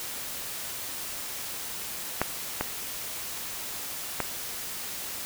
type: clicks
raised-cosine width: 0.5 ms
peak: -8 / -11 / -11 dBFS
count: 3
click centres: 2.216 / 2.61 / 4.203 s
effects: white hiss -36 dBFS RMS until 5.25 s